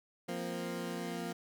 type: chord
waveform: 20% pulse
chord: F suspended fourth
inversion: none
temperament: equal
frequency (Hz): 174.61 / 233.1 / 261.6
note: F3 / Bb3 / C4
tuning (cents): 0 / 0 / 0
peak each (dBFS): -35 / -36 / -40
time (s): 0.28-1.33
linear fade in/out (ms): 10
effects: none